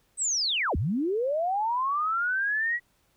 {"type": "linear two-way sweep", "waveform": "sine", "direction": "down then up", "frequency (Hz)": [8390, 61.74, 1947], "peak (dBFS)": -24, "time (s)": [0.17, 2.8], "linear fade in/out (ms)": 50, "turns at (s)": 0.76, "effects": ["pink hiss -68 dBFS RMS until 3.16 s"]}